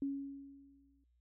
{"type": "tone with exponential decay", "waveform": "sine", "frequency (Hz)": 277.2, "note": "C#4", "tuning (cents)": 0, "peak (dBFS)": -32, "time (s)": [0.02, 1.04], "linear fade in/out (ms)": 2, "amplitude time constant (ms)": 220, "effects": ["noise-tail reverb RT60 0.1 s tail -21 dB re dry", "added 60 Hz sine -70 dBFS peak until 1.2 s"]}